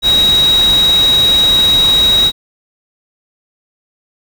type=tone in noise; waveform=sine; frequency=3820 Hz; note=A#7; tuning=42 cents sharp; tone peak=-7 dBFS; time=0.02-2.32 s; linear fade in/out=50 ms; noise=pink; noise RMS=-21 dBFS; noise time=0.02-2.32 s; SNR=+11 dB; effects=none